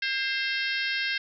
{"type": "harmonic tone with a mistuned harmonic", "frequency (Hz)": 534, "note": "C5", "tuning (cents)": 35, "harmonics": [3, 4, 5, 6, 7, 8, 9, 10], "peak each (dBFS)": [-30, -32, -34, -36, -37, -38, -39, -40], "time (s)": [0.02, 1.18], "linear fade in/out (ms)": 5, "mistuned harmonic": 4, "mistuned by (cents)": -38, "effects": []}